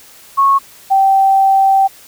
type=tone pair in turn; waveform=sine; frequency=1099 / 777.1 Hz; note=C#6 / G5; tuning=-15 / -15 cents; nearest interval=tritone; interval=600 cents; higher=first; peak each=-7 dBFS; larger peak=neither; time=0.37-0.59 / 0.9-1.88 s; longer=second; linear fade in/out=20 ms; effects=white hiss -41 dBFS RMS until 2.07 s